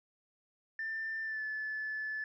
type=tone with pitch glide; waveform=sine; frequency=1785 to 1735.2 Hz; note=A6 to A6; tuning=+24 to -25 cents; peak=-34 dBFS; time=0.79-2.24 s; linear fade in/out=2 ms; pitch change=-49 cents; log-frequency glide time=1.23-1.43 s; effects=tanh soft clip ceiling -31 dBFS